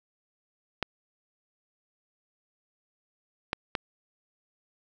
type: clicks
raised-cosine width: 0.3 ms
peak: -11 dBFS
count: 3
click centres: 0.827 / 3.531 / 3.752 s
effects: none